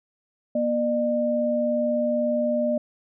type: tone pair together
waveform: sine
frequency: 239.3 / 603 Hz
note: A#3 / D5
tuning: +46 / +46 cents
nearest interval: octave + major third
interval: 1600 cents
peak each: -25 / -22 dBFS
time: 0.55-2.78 s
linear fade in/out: 5 ms
effects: none